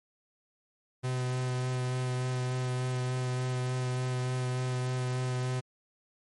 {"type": "tone with vibrato", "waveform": "45% pulse", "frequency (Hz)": 126.9, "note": "B2", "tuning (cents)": 47, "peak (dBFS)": -29, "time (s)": [1.03, 5.61], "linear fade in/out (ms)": 20, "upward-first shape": "sine", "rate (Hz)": 3.4, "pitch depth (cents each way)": 12, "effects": ["MP3 48 kbps"]}